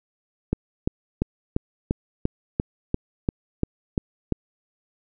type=click train; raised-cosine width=3 ms; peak=-8 dBFS; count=12; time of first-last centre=0.53-4.323 s; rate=2.9 Hz; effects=none